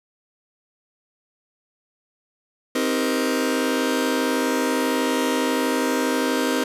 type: chord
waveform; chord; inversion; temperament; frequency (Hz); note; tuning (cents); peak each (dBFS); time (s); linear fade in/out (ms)
sawtooth; C minor seventh; none; just; 261.6 / 314 / 392.4 / 470.9; C4 / Eb4 / G4 / Bb4; 0 / +16 / +2 / +18; -19 / -22 / -25 / -22; 2.75-6.64; 5
effects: resampled to 32000 Hz + 8-bit